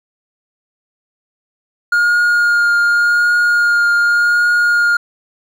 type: tone with vibrato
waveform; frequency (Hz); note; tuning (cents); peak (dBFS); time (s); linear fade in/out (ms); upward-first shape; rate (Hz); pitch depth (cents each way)
triangle; 1421; F6; +30; -8; 1.92-4.97; 5; triangle; 0.87; 15
effects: none